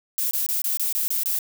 violet noise bursts, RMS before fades -24 dBFS, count 8, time 0.18-1.388 s, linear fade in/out 0 ms, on 130 ms, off 24 ms, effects none

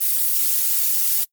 violet noise with flanger, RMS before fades -19 dBFS, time 0-1.25 s, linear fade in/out 20 ms, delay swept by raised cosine 1.4 to 5.6 ms, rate 2.9 Hz, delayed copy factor +0.85, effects noise-tail reverb RT60 0.1 s tail -23 dB re dry + Opus 24 kbps

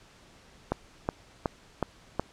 click train, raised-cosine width 1 ms, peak -12 dBFS, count 5, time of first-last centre 0.72-2.196 s, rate 2.71 Hz, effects pink hiss -56 dBFS RMS until 2.32 s + low-pass 7000 Hz 12 dB/octave

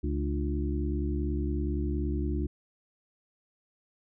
harmonic tone with a mistuned harmonic, 70.7 Hz, C#2, 35 cents sharp, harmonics 1 / 2 / 3 / 4 / 5, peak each -29 / -38 / -37 / -35 / -37 dBFS, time 0.03-2.47 s, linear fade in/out 10 ms, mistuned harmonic 4, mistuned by +80 cents, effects none

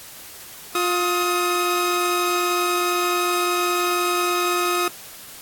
sawtooth tone pair together, 353.7 / 1263 Hz, F4 / D#6, +22 / +26 cents, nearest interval octave + minor seventh, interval 2204 cents, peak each -18 dBFS, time 0.75-4.88 s, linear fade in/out 2 ms, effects white hiss -40 dBFS RMS until 5.41 s + AAC 64 kbps

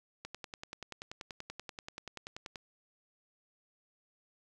click train, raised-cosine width 0.2 ms, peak -25 dBFS, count 25, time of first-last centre 0.25-2.558 s, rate 10.4 Hz, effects none

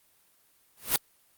white noise with exponential growth, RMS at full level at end -20 dBFS, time 0.77-0.96 s, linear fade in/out 1 ms, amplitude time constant 40 ms, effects white hiss -65 dBFS RMS until 1.37 s + Opus 32 kbps

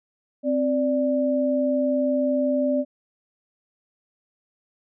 sine tone pair together, 261.5 / 587 Hz, C4 / D5, -1 / -1 cents, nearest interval octave + major second, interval 1400 cents, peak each -22 dBFS, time 0.43-2.85 s, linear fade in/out 50 ms, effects none

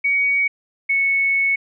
sine tone pair in turn, 2248 / 2209 Hz, C#7 / C#7, +24 / -7 cents, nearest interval unison, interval 31 cents, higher first, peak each -15 dBFS, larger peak neither, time 0.04-0.48 / 0.89-1.56 s, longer second, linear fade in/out 10 ms, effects none

